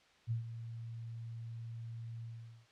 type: tone with ADSR envelope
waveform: sine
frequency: 115.1 Hz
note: A#2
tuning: 22 cents flat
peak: -31 dBFS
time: 0.27-2.67 s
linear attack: 40 ms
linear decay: 120 ms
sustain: -11 dB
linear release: 440 ms
effects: white hiss -66 dBFS RMS until 2.71 s + low-pass 4000 Hz 12 dB/octave